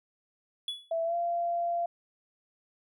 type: tone with exponential decay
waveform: triangle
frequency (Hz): 3406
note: G#7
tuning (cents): +43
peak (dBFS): -27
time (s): 0.68-0.92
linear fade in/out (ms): 2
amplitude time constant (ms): 52
type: tone with pitch glide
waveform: sine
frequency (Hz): 661 to 688.3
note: E5 to F5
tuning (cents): +5 to -25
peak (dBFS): -27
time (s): 0.91-1.86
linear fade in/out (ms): 5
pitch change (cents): +70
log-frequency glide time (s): 1.04-1.15
effects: none